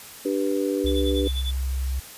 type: harmonic tone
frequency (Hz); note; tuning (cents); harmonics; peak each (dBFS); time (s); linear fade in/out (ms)
98; G2; 0; 3 / 4 / 5; -25 / -26 / -27; 0.25-1.28; 5
type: tone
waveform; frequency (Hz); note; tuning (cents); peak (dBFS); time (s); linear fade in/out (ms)
sine; 65.41; C2; 0; -23; 0.84-2; 10
type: tone with tremolo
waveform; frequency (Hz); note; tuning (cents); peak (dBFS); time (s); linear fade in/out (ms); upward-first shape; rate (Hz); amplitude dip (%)
triangle; 3472; A7; -24; -27; 0.86-1.51; 5; sine; 10; 90
effects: white hiss -42 dBFS RMS until 2.17 s + resampled to 32000 Hz